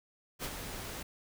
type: noise with ADSR envelope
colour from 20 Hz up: pink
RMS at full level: -36 dBFS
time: 0.39-1.03 s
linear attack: 51 ms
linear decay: 53 ms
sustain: -6 dB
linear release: 8 ms
effects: none